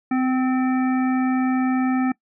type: harmonic tone with a mistuned harmonic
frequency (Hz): 257.5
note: C4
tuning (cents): -28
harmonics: 1 / 3 / 5 / 7 / 9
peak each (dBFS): -18 / -28 / -32 / -35 / -37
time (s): 0.11-2.12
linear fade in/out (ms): 5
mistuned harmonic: 5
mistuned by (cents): +17
effects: noise-tail reverb RT60 0.1 s tail -23 dB re dry